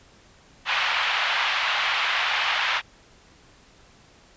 white band-pass noise, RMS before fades -24 dBFS, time 0.65-2.82 s, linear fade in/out 50 ms, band 790 to 3200 Hz, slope 24 dB/octave, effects pink hiss -54 dBFS RMS until 4.36 s + resampled to 16000 Hz

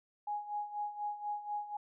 sine tone with tremolo, 830.6 Hz, G#5, in tune, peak -33 dBFS, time 0.27-1.77 s, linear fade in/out 5 ms, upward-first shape sine, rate 4.1 Hz, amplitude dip 75%, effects none

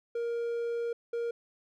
triangle tone bursts at uneven times, 469.1 Hz, A#4, 11 cents sharp, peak -28 dBFS, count 2, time 0.15-0.93 / 1.13-1.31 s, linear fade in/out 5 ms, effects none

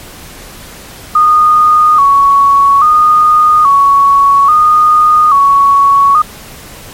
sine tone with vibrato, 1171 Hz, D6, 5 cents flat, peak -3 dBFS, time 1.15-6.22 s, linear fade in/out 5 ms, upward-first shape square, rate 0.6 Hz, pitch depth 84 cents each way, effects pink hiss -31 dBFS RMS until 6.93 s + MP3 64 kbps

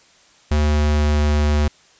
square tone with pitch glide, 74.8 to 74.33 Hz, D2 to D2, +32 to +21 cents, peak -15 dBFS, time 0.51-1.68 s, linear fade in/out 5 ms, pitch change -11 cents, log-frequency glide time 0.76-1.27 s, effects white hiss -52 dBFS RMS until 1.99 s + resampled to 16000 Hz

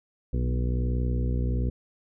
harmonic tone with a mistuned harmonic, 61.2 Hz, B1, 15 cents flat, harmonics 1 / 2 / 3 / 4 / 5 / 6 / 7 / 8, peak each -25 / -29 / -38 / -35 / -43 / -41 / -43 / -42 dBFS, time 0.33-1.7 s, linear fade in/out 5 ms, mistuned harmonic 3, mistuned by +27 cents, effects none

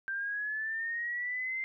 sine linear sweep, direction up, 1568 to 2093 Hz, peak -32 dBFS, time 0.08-1.64 s, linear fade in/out 0 ms, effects none

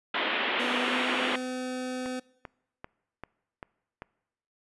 white band-pass noise, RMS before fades -29 dBFS, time 0.14-1.36 s, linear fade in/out 5 ms, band 220 to 3300 Hz, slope 48 dB/octave
25% pulse tone with pitch glide, 246.9 to 254.4 Hz, B3 to C4, 0 to -48 cents, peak -28 dBFS, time 0.59-2.2 s, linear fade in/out 10 ms, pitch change +52 cents, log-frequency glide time 0.7-1.14 s
click train, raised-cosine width 0.5 ms, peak -24 dBFS, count 6, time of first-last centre 2.06-4.021 s, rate 2.55 Hz
effects noise-tail reverb RT60 0.9 s tail -23 dB re dry + resampled to 24000 Hz

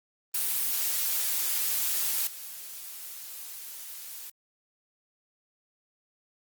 blue noise with level steps, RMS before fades -28 / -41 dBFS, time 0.34-4.3 s, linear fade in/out 5 ms, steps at 2.27 s, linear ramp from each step 2 ms, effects Opus 32 kbps

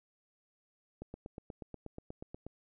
click train, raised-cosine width 2 ms, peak -30 dBFS, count 13, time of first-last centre 1.02-2.466 s, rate 8.3 Hz, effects none

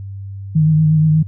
sine tone with vibrato, 155.56 Hz, D#3, in tune, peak -9 dBFS, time 0.55-1.23 s, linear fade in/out 10 ms, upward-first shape triangle, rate 8.4 Hz, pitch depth 37 cents each way, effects added 98 Hz sine -26 dBFS peak until 1.27 s

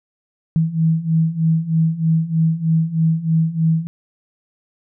sine beating tone pair, 160 / 163.2 Hz, D#3 / E3, +49 / -17 cents, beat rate 3.2 Hz, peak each -19 / -16 dBFS, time 0.56-3.87 s, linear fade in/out 0 ms, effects none

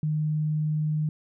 sine tone, 153.2 Hz, D#3, 27 cents flat, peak -23 dBFS, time 0.03-1.09 s, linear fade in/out 2 ms, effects none

